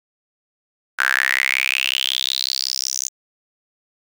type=tone with high-pass filter sweep; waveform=sawtooth; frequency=65.41 Hz; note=C2; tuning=in tune; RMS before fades=-21 dBFS; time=0.98-3.09 s; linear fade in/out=20 ms; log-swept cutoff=1500 to 6500 Hz; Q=7.8; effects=none